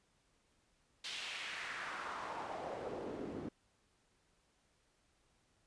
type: noise with band-pass filter sweep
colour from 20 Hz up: pink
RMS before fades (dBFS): -44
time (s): 1.04-3.49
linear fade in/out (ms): 5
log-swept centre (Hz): 3600 to 270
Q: 2
effects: pink hiss -75 dBFS RMS until 5.66 s + resampled to 22050 Hz